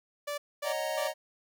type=tone bursts; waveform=sawtooth; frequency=582 Hz; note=D5; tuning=16 cents flat; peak=-29 dBFS; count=3; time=0.27-1.08 s; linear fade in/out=10 ms; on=110 ms; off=240 ms
type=chord; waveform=square; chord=D# minor seventh; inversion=third; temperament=equal; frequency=554.4 / 622.3 / 740 / 932.3 Hz; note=C#5 / D#5 / F#5 / A#5; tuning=0 / 0 / 0 / 0 cents; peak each=-38 / -34 / -40 / -40 dBFS; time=0.63-1.14 s; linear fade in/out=50 ms
effects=none